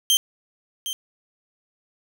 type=tone with echo; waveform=sawtooth; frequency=3144 Hz; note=G7; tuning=4 cents sharp; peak=-12 dBFS; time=0.1-0.17 s; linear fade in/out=0 ms; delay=760 ms; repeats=1; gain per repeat=-11 dB; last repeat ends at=0.93 s; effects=none